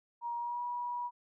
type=tone with pitch glide; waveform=sine; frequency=947 to 968.6 Hz; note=A#5 to B5; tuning=+27 to -34 cents; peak=-34 dBFS; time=0.21-1.11 s; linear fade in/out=50 ms; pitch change=+39 cents; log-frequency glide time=0.38-0.62 s; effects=none